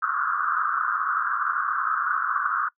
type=band-pass noise; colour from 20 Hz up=white; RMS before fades=-25 dBFS; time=0.02-2.69 s; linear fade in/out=10 ms; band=1100 to 1500 Hz; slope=96 dB/octave; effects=noise-tail reverb RT60 0.1 s tail -24 dB re dry